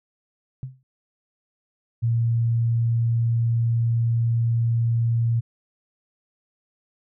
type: tone with exponential decay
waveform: sine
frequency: 130 Hz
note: C3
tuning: 11 cents flat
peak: -25 dBFS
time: 0.63-0.83 s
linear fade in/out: 0 ms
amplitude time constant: 42 ms
type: tone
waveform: sine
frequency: 116.2 Hz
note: A#2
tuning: 5 cents flat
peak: -18 dBFS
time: 2.02-5.41 s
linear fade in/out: 20 ms
effects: none